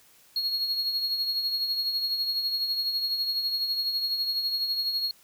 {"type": "tone with tremolo", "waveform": "triangle", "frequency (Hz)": 4305, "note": "C8", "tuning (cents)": 49, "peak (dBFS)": -22, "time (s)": [0.36, 5.11], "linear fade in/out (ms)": 2, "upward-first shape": "triangle", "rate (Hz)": 12, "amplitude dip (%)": 55, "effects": ["white hiss -58 dBFS RMS until 5.23 s"]}